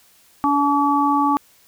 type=harmonic tone; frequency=285.9 Hz; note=D4; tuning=46 cents flat; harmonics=1 / 3 / 4; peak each=-19 / -19 / -19 dBFS; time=0.44-1.37 s; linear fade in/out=0 ms; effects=white hiss -54 dBFS RMS until 1.67 s